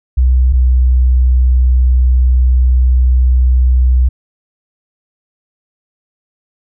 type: tone pair in turn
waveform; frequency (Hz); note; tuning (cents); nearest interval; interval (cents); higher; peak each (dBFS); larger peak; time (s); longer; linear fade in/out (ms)
sine; 63.3 / 62.83; B1 / B1; +43 / +30; unison; 13; first; -6; neither; 0.17-0.53 / 0.53-4.09; second; 10
effects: none